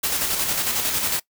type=noise with tremolo; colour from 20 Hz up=white; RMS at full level=-22 dBFS; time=0.03-1.2 s; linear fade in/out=10 ms; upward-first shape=square; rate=11 Hz; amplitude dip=35%; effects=noise-tail reverb RT60 0.1 s tail -21 dB re dry